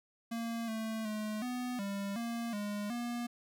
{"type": "tone with pitch steps", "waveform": "square", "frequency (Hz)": [230.6, 221.6, 213.8, 248.4, 199, 233.2, 206, 239], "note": ["A#3", "A3", "A3", "B3", "G3", "A#3", "G#3", "A#3"], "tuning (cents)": [-19, 13, -49, 10, 26, 1, -14, 43], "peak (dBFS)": -36, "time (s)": [0.31, 3.27], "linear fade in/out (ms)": 10, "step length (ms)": 370, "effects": []}